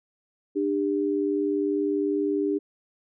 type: tone pair together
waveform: sine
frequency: 298.7 / 398.7 Hz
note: D4 / G4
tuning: +29 / +29 cents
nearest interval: perfect fourth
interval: 500 cents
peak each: -25 dBFS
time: 0.55-2.59 s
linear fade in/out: 20 ms
effects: none